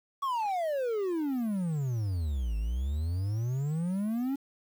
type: exponential two-way sweep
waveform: triangle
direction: down then up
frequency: 1137 to 51.91 to 281.7 Hz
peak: -26 dBFS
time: 0.22-4.36 s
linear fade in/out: 10 ms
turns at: 2.57 s
effects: 9-bit